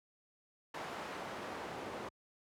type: noise with band-pass filter sweep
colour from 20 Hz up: pink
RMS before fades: -44 dBFS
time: 0.74-2.09 s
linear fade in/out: 5 ms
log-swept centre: 960 to 630 Hz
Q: 0.72
effects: high-pass 60 Hz 12 dB/octave